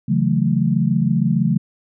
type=chord; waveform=sine; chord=F# minor seventh; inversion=second; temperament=equal; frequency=138.59 / 164.81 / 185 / 220 Hz; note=C#3 / E3 / F#3 / A3; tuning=0 / 0 / 0 / 0 cents; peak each=-20 dBFS; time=0.08-1.58 s; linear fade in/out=10 ms; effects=none